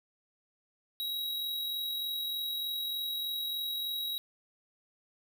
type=tone with amplitude modulation; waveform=square; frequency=3847 Hz; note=B7; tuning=46 cents flat; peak=-32 dBFS; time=1-4.18 s; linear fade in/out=0 ms; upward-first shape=sine; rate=43.3 Hz; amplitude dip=30%; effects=none